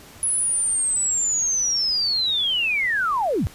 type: linear sweep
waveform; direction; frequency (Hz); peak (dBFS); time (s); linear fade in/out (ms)
sine; down; 10410 to 51.91; -19; 0.23-3.47; 0
effects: pink hiss -45 dBFS RMS until 3.54 s + resampled to 32000 Hz

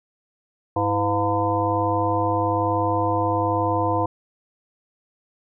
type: harmonic tone with a mistuned harmonic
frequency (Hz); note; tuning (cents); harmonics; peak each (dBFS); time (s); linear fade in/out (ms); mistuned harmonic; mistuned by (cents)
101.1; G#2; -46; 1 / 3 / 5 / 7 / 9 / 10; -26 / -26 / -26 / -26 / -26 / -26; 0.76-4.06; 5; 3; +120
effects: none

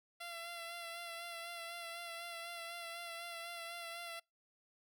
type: tone with vibrato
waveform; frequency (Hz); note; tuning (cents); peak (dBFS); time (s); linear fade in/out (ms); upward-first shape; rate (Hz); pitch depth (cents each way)
10% pulse; 681; F5; -44; -36; 0.2-4.2; 10; sine; 4; 27
effects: noise-tail reverb RT60 0.2 s tail -25 dB re dry

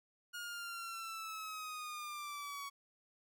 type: linear sweep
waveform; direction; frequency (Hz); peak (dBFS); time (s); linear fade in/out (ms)
sawtooth; down; 1436 to 1117; -39; 0.33-2.7; 20
effects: none

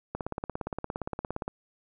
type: click train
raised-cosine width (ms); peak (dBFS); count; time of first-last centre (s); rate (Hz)
1; -18; 24; 0.15-1.479; 17.3
effects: none

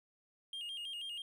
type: tone with vibrato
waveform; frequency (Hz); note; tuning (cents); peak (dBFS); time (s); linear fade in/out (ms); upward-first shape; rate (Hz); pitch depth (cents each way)
triangle; 3023; F#7; +36; -39; 0.53-1.22; 2; square; 6.2; 100
effects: none

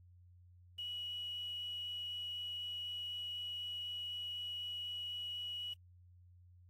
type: tone with quantisation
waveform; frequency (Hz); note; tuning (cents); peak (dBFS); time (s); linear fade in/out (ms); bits
sine; 2926; F#7; -20; -40; 0.78-5.74; 10; 10
effects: added 89 Hz sine -59 dBFS peak until 6.69 s + AAC 48 kbps

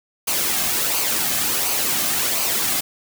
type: noise with flanger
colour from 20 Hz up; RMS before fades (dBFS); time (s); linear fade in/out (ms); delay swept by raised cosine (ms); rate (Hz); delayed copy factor
white; -21; 0.27-2.81; 10; 0.55 to 2.15; 1.4; -0.5
effects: none

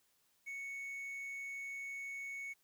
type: tone with quantisation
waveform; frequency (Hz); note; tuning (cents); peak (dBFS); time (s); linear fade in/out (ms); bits
triangle; 2217; C#7; 0; -40; 0.46-2.54; 20; 11
effects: white hiss -75 dBFS RMS until 2.63 s

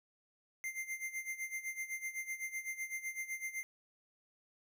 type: tone with tremolo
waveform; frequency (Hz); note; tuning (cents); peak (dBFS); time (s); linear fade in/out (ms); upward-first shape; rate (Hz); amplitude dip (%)
square; 2093; C7; 0; -37; 0.64-3.63; 0; sine; 7.9; 80
effects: none

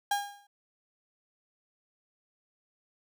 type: tone with exponential decay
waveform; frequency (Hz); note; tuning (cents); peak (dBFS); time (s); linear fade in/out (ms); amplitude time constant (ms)
35% pulse; 811; G#5; -41; -22; 0.11-0.47; 5; 78
effects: none

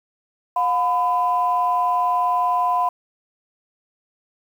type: tone pair together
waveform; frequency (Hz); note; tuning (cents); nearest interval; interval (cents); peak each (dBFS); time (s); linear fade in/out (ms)
sine; 715.9 / 1005; F5 / B5; +43 / +30; tritone; 587; -20 / -18; 0.56-2.89; 5
effects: tanh soft clip ceiling -9 dBFS + 8-bit

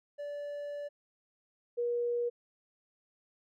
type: tone pair in turn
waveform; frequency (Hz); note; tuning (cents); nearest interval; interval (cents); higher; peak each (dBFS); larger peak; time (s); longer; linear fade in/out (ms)
triangle / sine; 580 / 478.6; D5 / A#4; -22 / +46; minor third; 332; first; -35 / -29; second; 0.18-0.89 / 1.77-2.3; first; 20
effects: none

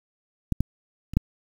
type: clicks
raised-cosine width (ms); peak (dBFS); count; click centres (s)
5; -10 / -9 / -22 / -6; 4; 0.523 / 0.606 / 1.136 / 1.17
effects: 7-bit

